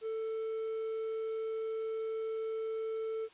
triangle tone, 443.5 Hz, A4, 14 cents sharp, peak -32 dBFS, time 0.01-3.29 s, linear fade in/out 50 ms, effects white hiss -60 dBFS RMS until 3.33 s + resampled to 8000 Hz

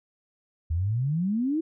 sine exponential sweep, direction up, 76.9 to 333 Hz, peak -23 dBFS, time 0.7-1.61 s, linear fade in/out 10 ms, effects none

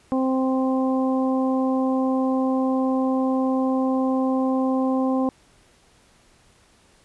harmonic tone, 261.6 Hz, C4, in tune, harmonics 1 / 2 / 3 / 4, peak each -20 / -26 / -30 / -32 dBFS, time 0.12-5.29 s, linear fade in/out 0 ms, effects pink hiss -57 dBFS RMS until 7.04 s + resampled to 24000 Hz

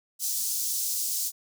pink high-pass noise, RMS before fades -29 dBFS, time 0.19-1.32 s, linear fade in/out 50 ms, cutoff 5400 Hz, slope 24 dB/octave, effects none

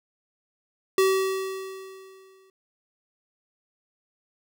square tone with exponential decay, 382.3 Hz, G4, 43 cents flat, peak -17 dBFS, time 0.98-2.5 s, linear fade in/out 2 ms, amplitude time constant 330 ms, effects none

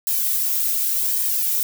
violet noise with flanger, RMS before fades -21 dBFS, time 0.07-1.63 s, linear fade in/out 0 ms, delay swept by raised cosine 1.4 to 2.7 ms, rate 0.89 Hz, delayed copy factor -0.8, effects none

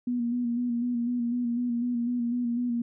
sine tone with vibrato, 240.5 Hz, B3, 46 cents flat, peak -25 dBFS, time 0.07-2.82 s, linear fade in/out 5 ms, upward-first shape square, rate 4 Hz, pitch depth 31 cents each way, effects none

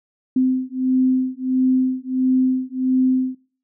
sine beating tone pair, 257.3 / 258.8 Hz, C4 / C4, -29 / -19 cents, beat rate 1.5 Hz, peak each -19 dBFS, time 0.36-3.35 s, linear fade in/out 5 ms, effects noise-tail reverb RT60 0.4 s tail -18 dB re dry

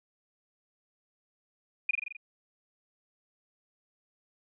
sine tone with echo, 2445 Hz, D#7, 31 cents flat, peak -22 dBFS, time 1.89-1.91 s, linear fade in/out 5 ms, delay 43 ms, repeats 6, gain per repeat -3 dB, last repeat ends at 2.168 s, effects none

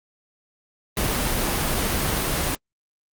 pink noise, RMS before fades -23 dBFS, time 0.97-2.55 s, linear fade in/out 2 ms, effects Opus 24 kbps

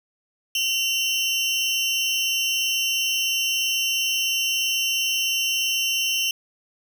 30% pulse tone pair together, 2763 / 3055 Hz, F7 / G7, -19 / -45 cents, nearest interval major second, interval 174 cents, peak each -21 dBFS, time 0.55-6.31 s, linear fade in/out 2 ms, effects none

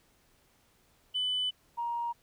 sine tone pair in turn, 3000 / 942.2 Hz, F#7 / A#5, +23 / +18 cents, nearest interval octave + minor sixth, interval 2005 cents, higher first, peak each -27 / -30 dBFS, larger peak first, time 1.14-1.51 / 1.77-2.13 s, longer first, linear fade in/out 20 ms, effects tanh soft clip ceiling -24 dBFS + pink hiss -67 dBFS RMS until 2.22 s

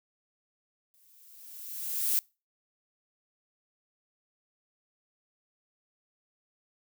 violet noise with exponential growth, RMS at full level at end -25 dBFS, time 0.94-2.19 s, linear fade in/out 0 ms, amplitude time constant 270 ms, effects noise-tail reverb RT60 0.3 s tail -26 dB re dry

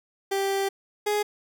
30% pulse tone pair in turn, 392 / 416.7 Hz, G4 / G#4, 0 / +6 cents, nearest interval minor second, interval 106 cents, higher second, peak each -21 / -20 dBFS, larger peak second, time 0.31-0.69 / 1.06-1.23 s, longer first, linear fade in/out 10 ms, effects none

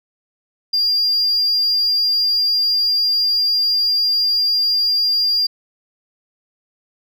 sine tone, 4798 Hz, D8, 36 cents sharp, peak -12 dBFS, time 0.73-5.47 s, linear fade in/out 10 ms, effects tanh soft clip ceiling -12 dBFS

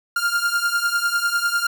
45% pulse beating tone pair, 1396.9 / 1406.9 Hz, F6 / F6, 0 / +12 cents, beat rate 10 Hz, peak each -22 dBFS, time 0.16-1.67 s, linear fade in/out 5 ms, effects none

